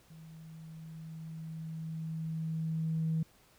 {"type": "tone with level ramp", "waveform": "sine", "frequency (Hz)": 160.5, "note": "E3", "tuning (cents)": -46, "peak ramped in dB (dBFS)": [-49, -27], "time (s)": [0.1, 3.23], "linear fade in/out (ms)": 5, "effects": ["tanh soft clip ceiling -24 dBFS", "pink hiss -64 dBFS RMS until 3.58 s"]}